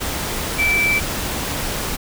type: tone in noise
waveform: sine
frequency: 2327 Hz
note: D7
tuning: 17 cents flat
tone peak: -15 dBFS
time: 0.58-1 s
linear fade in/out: 20 ms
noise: pink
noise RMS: -24 dBFS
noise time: 0-1.97 s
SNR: +6 dB
effects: none